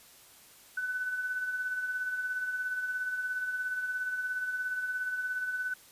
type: tone with tremolo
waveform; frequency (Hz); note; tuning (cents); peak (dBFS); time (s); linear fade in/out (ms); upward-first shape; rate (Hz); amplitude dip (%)
sine; 1500; F#6; +23; -29; 0.77-5.74; 5; sine; 17; 45
effects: white hiss -56 dBFS RMS until 5.91 s + resampled to 32000 Hz